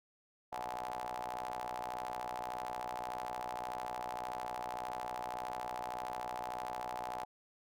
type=ring-modulated tone; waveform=sawtooth; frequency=61.74 Hz; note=B1; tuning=in tune; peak=-32 dBFS; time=0.52-7.25 s; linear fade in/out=10 ms; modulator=796 Hz; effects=none